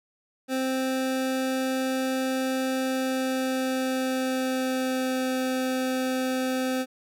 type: tone with pitch glide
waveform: 25% pulse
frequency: 261.6 to 258.3 Hz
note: C4 to C4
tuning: 0 to -22 cents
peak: -21 dBFS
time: 0.48-6.86 s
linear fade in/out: 50 ms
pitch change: -22 cents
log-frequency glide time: 2.78-5.28 s
effects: none